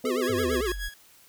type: harmonic tone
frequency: 126.3 Hz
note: B2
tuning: 39 cents sharp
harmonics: 2 / 3 / 4 / 5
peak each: -30 / -39 / -31 / -41 dBFS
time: 0.04-0.61 s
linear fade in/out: 2 ms
type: tone with vibrato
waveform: square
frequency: 395.7 Hz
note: G4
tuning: 16 cents sharp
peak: -27 dBFS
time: 0.05-0.72 s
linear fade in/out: 2 ms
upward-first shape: sine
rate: 8.9 Hz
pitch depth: 200 cents each way
type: tone with tremolo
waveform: sawtooth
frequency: 1661.2 Hz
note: G#6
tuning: in tune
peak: -28 dBFS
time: 0.22-0.94 s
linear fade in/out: 5 ms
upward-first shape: sine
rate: 6.8 Hz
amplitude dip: 80%
type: exponential sweep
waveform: sine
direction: down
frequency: 110 to 38 Hz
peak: -32 dBFS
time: 0.29-0.89 s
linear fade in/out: 10 ms
effects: white hiss -56 dBFS RMS until 1.28 s